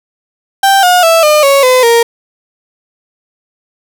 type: tone with pitch steps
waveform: 35% pulse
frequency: 784 / 718.9 / 659.3 / 604.5 / 554.4 / 508.4 / 466.2 Hz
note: G5 / F5 / E5 / D5 / C#5 / C5 / A#4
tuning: 0 / +50 / 0 / +50 / 0 / -50 / 0 cents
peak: -3 dBFS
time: 0.63-2.03 s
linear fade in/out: 5 ms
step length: 200 ms
effects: none